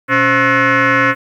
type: tone with frequency modulation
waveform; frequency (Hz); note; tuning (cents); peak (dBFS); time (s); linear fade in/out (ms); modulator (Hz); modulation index
sine; 122.9; B2; -8; -8; 0.08-1.15; 50; 401; 5
effects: tanh soft clip ceiling -5 dBFS + 8-bit